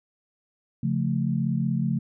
sine chord, Db augmented, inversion none, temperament equal, 138.59 / 174.61 / 220 Hz, Db3 / F3 / A3, 0 / 0 / 0 cents, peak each -26 / -27 / -27 dBFS, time 0.83-1.99 s, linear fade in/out 5 ms, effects none

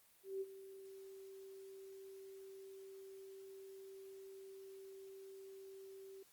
sine tone with ADSR envelope, 386.9 Hz, G4, 23 cents flat, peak -38 dBFS, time 0.23-6.23 s, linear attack 180 ms, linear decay 38 ms, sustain -14 dB, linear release 5 ms, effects white hiss -69 dBFS RMS until 6.32 s + Opus 32 kbps

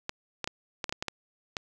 clicks, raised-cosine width 0.2 ms, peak -14 dBFS, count 9, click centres 0.094 / 0.443 / 0.475 / 0.842 / 0.894 / 0.925 / 1.025 / 1.083 / 1.568 s, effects none

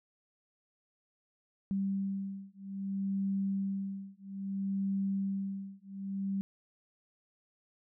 sine beating tone pair, 195.2 / 195.81 Hz, G3 / G3, -7 / -2 cents, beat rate 0.61 Hz, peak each -35 / -35 dBFS, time 1.71-6.41 s, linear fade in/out 0 ms, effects none

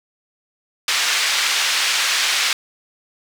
pink band-pass noise, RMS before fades -19 dBFS, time 0.88-2.53 s, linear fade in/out 2 ms, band 1900 to 5800 Hz, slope 12 dB/octave, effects none

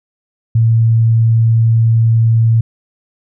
sine tone, 113.8 Hz, A#2, 41 cents flat, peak -7 dBFS, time 0.55-2.61 s, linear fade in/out 5 ms, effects none

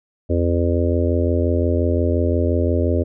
harmonic tone, 85.7 Hz, F2, 32 cents flat, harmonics 1 / 3 / 4 / 5 / 6 / 7, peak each -18 / -23 / -24 / -25 / -26 / -26 dBFS, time 0.29-3.04 s, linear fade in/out 20 ms, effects none

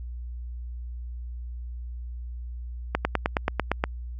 slowing click train, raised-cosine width 0.5 ms, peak -7 dBFS, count 9, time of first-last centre 2.95-3.839 s, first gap 100 ms, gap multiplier 1.03, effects added 60 Hz sine -33 dBFS peak until 4.19 s

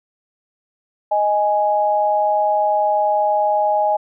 sine tone pair together, 623 / 831.6 Hz, D#5 / G#5, +2 / +2 cents, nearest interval perfect fourth, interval 500 cents, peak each -18 / -16 dBFS, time 1.11-3.97 s, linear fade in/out 10 ms, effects none

